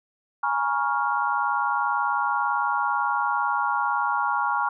sine chord, Bb minor seventh, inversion third, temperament equal with one note detuned, 830.6 / 950.8 / 1108.7 / 1396.9 Hz, Ab5 / Bb5 / Db6 / F6, 0 / +34 / 0 / 0 cents, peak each -27 dBFS, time 0.43-4.69 s, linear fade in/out 5 ms, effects none

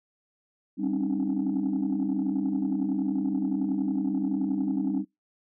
sine tone cluster, 197.4 / 264.9 / 276.1 / 306.3 Hz, G3 / C4 / C#4 / D#4, +12 / +22 / -7 / -27 cents, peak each -29 dBFS, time 0.77-5.05 s, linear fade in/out 50 ms, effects noise-tail reverb RT60 0.2 s tail -26 dB re dry + tanh soft clip ceiling -19 dBFS

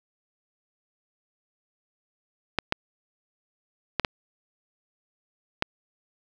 clicks, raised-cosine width 0.3 ms, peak -6 dBFS, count 5, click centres 2.587 / 2.724 / 3.997 / 4.048 / 5.624 s, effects none

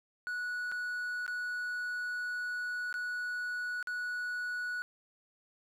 triangle tone with dropouts, 1469 Hz, F#6, 13 cents flat, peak -32 dBFS, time 0.27-4.82 s, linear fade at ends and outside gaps 0 ms, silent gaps 0.716-0.721 / 1.264-1.279 / 2.927-2.941 / 3.827-3.872 s, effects none

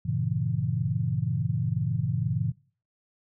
sine chord, G diminished seventh, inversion none, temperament equal, 98 / 116.54 / 138.59 / 164.81 Hz, G2 / Bb2 / Db3 / Fb3, 0 / 0 / 0 / 0 cents, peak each -33 / -29 / -29 / -31 dBFS, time 0.05-2.52 s, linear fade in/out 10 ms, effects noise-tail reverb RT60 0.4 s tail -20 dB re dry

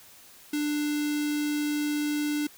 square tone with notch filter, 296.2 Hz, D4, 15 cents sharp, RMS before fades -28 dBFS, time 0.53-2.47 s, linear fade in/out 5 ms, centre 780 Hz, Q 0.66, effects white hiss -52 dBFS RMS until 2.57 s

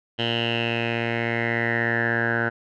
10% pulse tone with low-pass filter sweep, 116.54 Hz, A#2, in tune, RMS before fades -24 dBFS, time 0.18-2.5 s, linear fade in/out 20 ms, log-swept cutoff 3100 to 1500 Hz, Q 8, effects none

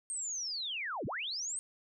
sine linear two-way sweep, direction down then up, 8570 to 78.4 to 8570 Hz, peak -35 dBFS, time 0.1-1.59 s, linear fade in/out 0 ms, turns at 1.06 s, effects none

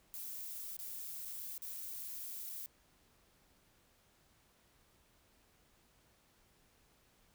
violet noise with dropouts, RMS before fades -45 dBFS, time 0.14-2.66 s, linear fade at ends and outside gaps 0 ms, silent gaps 0.767-0.791 / 1.25-1.255 / 1.578-1.62 / 2.493-2.497 s, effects pink hiss -70 dBFS RMS until 7.34 s

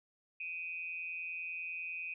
sine tone with amplitude modulation, 2500 Hz, D#7, 8 cents sharp, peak -35 dBFS, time 0.4-2.14 s, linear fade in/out 5 ms, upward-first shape sine, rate 170 Hz, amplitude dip 75%, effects none

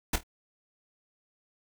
pink noise with echo, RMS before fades -26 dBFS, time 0.13-0.16 s, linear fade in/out 5 ms, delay 25 ms, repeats 3, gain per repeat -11 dB, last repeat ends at 0.235 s, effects none

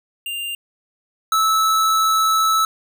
square tone pair in turn, 2794 / 1307.2 Hz, F7 / E6, 0 / -15 cents, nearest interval octave + minor second, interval 1315 cents, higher first, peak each -25 / -15 dBFS, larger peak second, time 0.26-0.55 / 1.32-2.65 s, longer second, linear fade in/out 2 ms, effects none

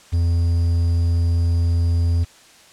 triangle tone with quantisation, 85 Hz, F2, 46 cents flat, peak -13 dBFS, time 0.12-2.25 s, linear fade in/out 20 ms, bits 7, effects white hiss -48 dBFS RMS until 2.72 s + low-pass 8000 Hz 12 dB/octave

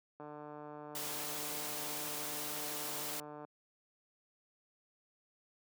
click train, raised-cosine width 1 ms, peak -34 dBFS, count 485, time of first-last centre 0.2-3.448 s, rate 149 Hz
white noise, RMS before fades -41 dBFS, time 0.95-3.2 s, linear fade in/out 2 ms
effects high-pass 200 Hz 12 dB/octave

